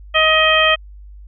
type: harmonic tone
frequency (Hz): 630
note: D#5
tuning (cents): +21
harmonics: 1 / 2 / 3 / 4 / 5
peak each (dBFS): -17 / -17 / -17 / -17 / -17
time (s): 0.14-0.76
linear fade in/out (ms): 20
effects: added 50 Hz sine -35 dBFS peak until 1.27 s